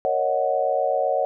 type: chord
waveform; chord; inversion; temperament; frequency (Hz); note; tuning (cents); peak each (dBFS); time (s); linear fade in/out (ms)
sine; D# minor seventh; second; equal; 466.2 / 554.4 / 622.3 / 740; A#4 / C#5 / D#5 / F#5; 0 / 0 / 0 / 0; -29 / -23 / -25 / -24; 0.05-1.25; 0
effects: none